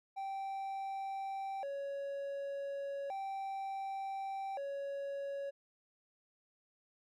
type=tone with vibrato; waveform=triangle; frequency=659.3 Hz; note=E5; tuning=in tune; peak=-36 dBFS; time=0.16-5.51 s; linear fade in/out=20 ms; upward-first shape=square; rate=0.34 Hz; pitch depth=290 cents each way; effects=none